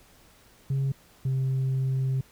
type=tone pair in turn; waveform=sine; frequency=136 / 132.28 Hz; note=C#3 / C3; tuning=-33 / +19 cents; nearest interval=unison; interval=48 cents; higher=first; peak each=-21 / -21 dBFS; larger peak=neither; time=0.7-0.92 / 1.25-2.21 s; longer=second; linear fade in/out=5 ms; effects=tanh soft clip ceiling -22 dBFS + pink hiss -57 dBFS RMS until 2.31 s